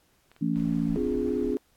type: clicks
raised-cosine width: 0.3 ms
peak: -36 dBFS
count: 4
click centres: 0.316 / 0.364 / 0.559 / 0.599 s
type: harmonic tone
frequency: 56.2 Hz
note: A1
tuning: 37 cents sharp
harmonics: 3 / 4 / 5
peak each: -28 / -28 / -28 dBFS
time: 0.41-0.98 s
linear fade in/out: 10 ms
type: noise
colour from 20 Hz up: brown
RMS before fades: -41 dBFS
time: 0.56-1.55 s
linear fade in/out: 5 ms
type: chord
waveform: sine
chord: D half-diminished seventh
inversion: third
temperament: equal with one note detuned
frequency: 256.8 / 293.7 / 349.2 / 415.3 Hz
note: C4 / D4 / F4 / Ab4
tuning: -32 / 0 / 0 / 0 cents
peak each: -29 / -32 / -31 / -29 dBFS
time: 0.96-1.57 s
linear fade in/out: 0 ms
effects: pink hiss -66 dBFS RMS until 1.76 s + AAC 64 kbps